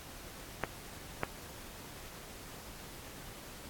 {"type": "clicks", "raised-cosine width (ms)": 0.5, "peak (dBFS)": -15, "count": 2, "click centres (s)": [0.637, 1.234], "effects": ["pink hiss -49 dBFS RMS until 3.69 s", "AAC 64 kbps"]}